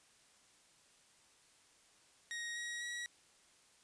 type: tone with pitch steps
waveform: sawtooth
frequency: 1879 / 1898.6 / 1918.5 Hz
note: A#6 / A#6 / A#6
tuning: +13 / +31 / +49 cents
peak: -37 dBFS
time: 2.31-3.06 s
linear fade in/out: 0 ms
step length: 250 ms
effects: white hiss -67 dBFS RMS until 3.83 s + resampled to 22050 Hz